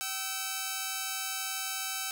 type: tone pair together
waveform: 5% pulse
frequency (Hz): 769 / 1308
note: G5 / E6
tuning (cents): -33 / -14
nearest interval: major sixth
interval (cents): 919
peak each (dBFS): -24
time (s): 0.01-2.11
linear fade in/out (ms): 0
effects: none